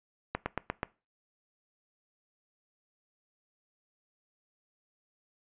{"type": "slowing click train", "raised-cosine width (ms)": 0.5, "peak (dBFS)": -15, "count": 5, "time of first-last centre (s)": [0.35, 0.831], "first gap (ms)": 110, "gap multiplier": 1.06, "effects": ["noise-tail reverb RT60 0.3 s tail -21 dB re dry", "resampled to 8000 Hz"]}